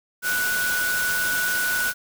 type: tone in noise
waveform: sine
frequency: 1477 Hz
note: F#6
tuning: 3 cents flat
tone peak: -22 dBFS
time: 0.22-1.94 s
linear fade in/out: 50 ms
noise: white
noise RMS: -28 dBFS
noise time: 0.22-1.94 s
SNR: +3 dB
effects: none